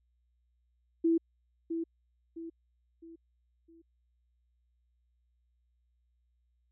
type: tone with echo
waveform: sine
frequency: 330.7 Hz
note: E4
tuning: 6 cents sharp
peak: -23 dBFS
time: 1.04-1.18 s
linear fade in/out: 10 ms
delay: 660 ms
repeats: 4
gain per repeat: -8 dB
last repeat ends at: 3.82 s
effects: added 60 Hz sine -70 dBFS peak until 6.71 s